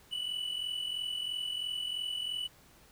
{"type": "tone pair together", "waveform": "triangle", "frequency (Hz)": [2960, 3003], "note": ["F#7", "F#7"], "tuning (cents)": [0, 25], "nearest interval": "unison", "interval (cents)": 25, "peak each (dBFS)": [-33, -39], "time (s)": [0.11, 2.48], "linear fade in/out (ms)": 20, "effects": ["pink hiss -60 dBFS RMS until 2.91 s"]}